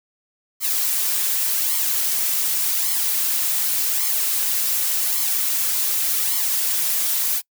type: noise with flanger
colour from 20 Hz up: blue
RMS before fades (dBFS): -21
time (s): 0.6-7.42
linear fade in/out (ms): 50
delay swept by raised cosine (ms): 0.93 to 5.63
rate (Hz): 0.87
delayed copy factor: +0.65
effects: noise-tail reverb RT60 0.1 s tail -25 dB re dry